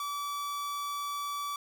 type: tone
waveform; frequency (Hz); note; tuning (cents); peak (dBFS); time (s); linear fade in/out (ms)
45% pulse; 1152; D6; -34; -33; 0-1.56; 2
effects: none